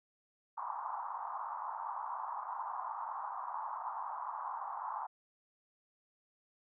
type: band-pass noise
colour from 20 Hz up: white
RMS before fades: -41 dBFS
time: 0.57-5.07 s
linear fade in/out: 10 ms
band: 830 to 1100 Hz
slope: 48 dB/octave
effects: none